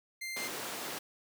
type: tone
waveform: sawtooth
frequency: 2093 Hz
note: C7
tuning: in tune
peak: -34 dBFS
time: 0.21-0.48 s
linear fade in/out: 10 ms
type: high-pass noise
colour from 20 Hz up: pink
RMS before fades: -40 dBFS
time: 0.36-0.99 s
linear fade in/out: 10 ms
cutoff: 300 Hz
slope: 12 dB/octave
effects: none